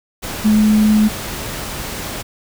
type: tone in noise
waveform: sine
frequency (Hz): 213.7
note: G#3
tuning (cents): +50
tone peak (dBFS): -9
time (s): 0.44-1.09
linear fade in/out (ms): 20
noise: pink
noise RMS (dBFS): -26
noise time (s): 0.22-2.23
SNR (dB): +14
effects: none